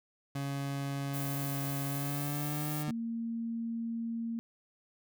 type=tone with pitch glide; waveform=30% pulse; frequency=139.4 to 150.27 Hz; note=C#3 to D3; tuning=+10 to +40 cents; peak=-31 dBFS; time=0.35-2.91 s; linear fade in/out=5 ms; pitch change=+130 cents; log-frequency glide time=1.87-2.7 s
type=noise; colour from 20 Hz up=violet; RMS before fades=-41 dBFS; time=1.13-2.84 s; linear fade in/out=20 ms
type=tone; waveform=sine; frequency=230 Hz; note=A#3; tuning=23 cents flat; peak=-33 dBFS; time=2.88-4.39 s; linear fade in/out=0 ms
effects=none